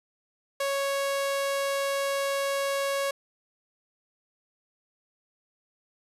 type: tone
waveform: sawtooth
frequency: 554 Hz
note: C#5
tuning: 1 cent flat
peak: -22 dBFS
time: 0.6-3.11 s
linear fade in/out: 5 ms
effects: resampled to 32000 Hz